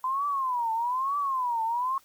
sine tone with vibrato, 1016 Hz, B5, 49 cents sharp, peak -25 dBFS, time 0.04-1.98 s, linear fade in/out 2 ms, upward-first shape triangle, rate 1.1 Hz, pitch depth 240 cents each way, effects white hiss -60 dBFS RMS until 2.04 s + Opus 24 kbps

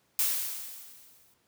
blue noise with exponential decay, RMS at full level -25 dBFS, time 0.19-1.34 s, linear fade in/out 1 ms, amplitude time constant 250 ms, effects pink hiss -70 dBFS RMS until 1.47 s + high-pass 100 Hz 12 dB/octave

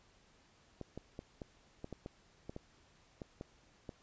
clicks, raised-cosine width 2 ms, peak -30 dBFS, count 12, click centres 0.813 / 0.976 / 1.191 / 1.418 / 1.844 / 1.927 / 2.061 / 2.495 / 2.564 / 3.218 / 3.411 / 3.892 s, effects pink hiss -67 dBFS RMS until 4.02 s + resampled to 16000 Hz

